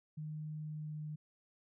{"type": "tone with pitch glide", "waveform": "sine", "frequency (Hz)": [153.5, 152.18], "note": ["D#3", "D#3"], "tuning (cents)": [-23, -38], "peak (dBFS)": -40, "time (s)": [0.17, 1.16], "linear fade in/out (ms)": 10, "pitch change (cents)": -15, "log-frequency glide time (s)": [0.57, 1.03], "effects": []}